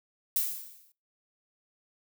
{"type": "noise with exponential decay", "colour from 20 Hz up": "violet", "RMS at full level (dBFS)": -25, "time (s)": [0.36, 0.92], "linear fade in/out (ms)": 2, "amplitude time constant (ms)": 120, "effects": ["noise-tail reverb RT60 0.3 s tail -23 dB re dry"]}